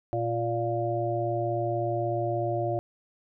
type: harmonic tone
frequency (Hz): 116.54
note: A#2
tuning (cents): 0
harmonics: 1 / 3 / 5 / 6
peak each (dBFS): -31 / -31 / -31 / -31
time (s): 0.13-2.79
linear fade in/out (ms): 0
effects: none